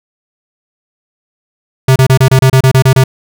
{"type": "tone bursts", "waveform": "square", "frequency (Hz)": 131.5, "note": "C3", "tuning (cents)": 9, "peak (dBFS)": -4, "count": 11, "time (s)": [1.88, 3.039], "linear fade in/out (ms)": 5, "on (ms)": 79, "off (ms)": 29, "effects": []}